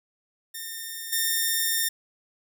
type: tone with level steps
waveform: 5% pulse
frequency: 1817 Hz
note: A#6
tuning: 45 cents flat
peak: -23 / -12 dBFS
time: 0.54-1.89 s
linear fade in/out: 10 ms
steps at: 1.12 s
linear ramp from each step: 10 ms
effects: none